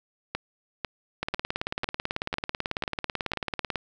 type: two click trains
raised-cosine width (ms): 0.3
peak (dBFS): -12 / -12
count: 47 / 7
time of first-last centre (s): 1.23-3.757 / 0.35-3.335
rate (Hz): 18.2 / 2.01
effects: none